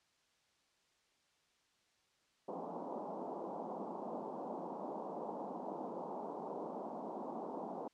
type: band-pass noise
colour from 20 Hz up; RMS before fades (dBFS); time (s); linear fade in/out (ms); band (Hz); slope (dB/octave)
white; -44; 2.48-7.88; 5; 180 to 950; 48
effects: white hiss -75 dBFS RMS until 7.93 s + low-pass 6000 Hz 12 dB/octave